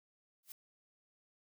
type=noise with exponential growth; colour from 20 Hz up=blue; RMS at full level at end=-44 dBFS; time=0.43-0.52 s; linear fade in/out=2 ms; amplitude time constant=19 ms; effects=none